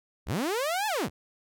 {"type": "linear two-way sweep", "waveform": "sawtooth", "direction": "up then down", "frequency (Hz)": [39.49, 886, 39.49], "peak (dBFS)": -23, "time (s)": [0.26, 1.1], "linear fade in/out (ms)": 50, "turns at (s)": 0.87, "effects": []}